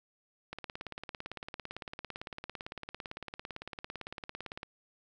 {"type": "click train", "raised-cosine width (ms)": 0.3, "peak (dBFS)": -24, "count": 74, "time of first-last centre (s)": [0.53, 4.631], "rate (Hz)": 17.8, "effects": []}